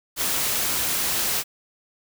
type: noise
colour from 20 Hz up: white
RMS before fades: -24 dBFS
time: 0.16-1.44 s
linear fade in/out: 50 ms
effects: none